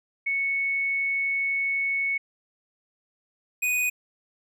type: tone pair in turn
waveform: sine / square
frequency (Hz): 2212 / 2485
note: C#7 / D#7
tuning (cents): -4 / -3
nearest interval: major second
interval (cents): 201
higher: second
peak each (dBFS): -23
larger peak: neither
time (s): 0.26-2.18 / 3.62-3.9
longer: first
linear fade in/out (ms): 10
effects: none